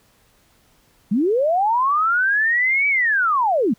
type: linear two-way sweep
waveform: sine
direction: up then down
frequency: 182.8 to 2300 to 182.8 Hz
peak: -15 dBFS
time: 1.11-3.74 s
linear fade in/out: 10 ms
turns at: 2.88 s
effects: pink hiss -58 dBFS RMS until 3.78 s